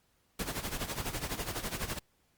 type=noise with tremolo; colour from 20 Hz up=pink; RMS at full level=-34 dBFS; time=0.39-1.99 s; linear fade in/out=5 ms; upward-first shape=sine; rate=12 Hz; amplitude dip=75%; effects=pink hiss -72 dBFS RMS until 2.37 s + Opus 48 kbps